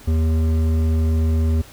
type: tone with hard clipping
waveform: triangle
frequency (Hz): 79.9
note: D#2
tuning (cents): +47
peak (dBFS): -17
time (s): 0.07-1.62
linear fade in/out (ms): 10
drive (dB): 14
effects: added 50 Hz sine -52 dBFS peak until 1.72 s + pink hiss -44 dBFS RMS until 1.72 s